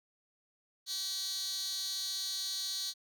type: tone with high-pass filter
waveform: 15% pulse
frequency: 383.6 Hz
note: G4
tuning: 37 cents flat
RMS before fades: -37 dBFS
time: 0.86-2.94 s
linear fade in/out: 50 ms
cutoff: 4500 Hz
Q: 5.4
effects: none